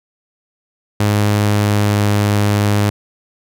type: tone with pitch glide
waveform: sawtooth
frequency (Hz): 103.83 to 103.11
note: G#2 to G#2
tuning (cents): 0 to -12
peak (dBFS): -8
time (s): 1-2.9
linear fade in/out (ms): 5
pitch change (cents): -12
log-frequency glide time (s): 1.42-2.1
effects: none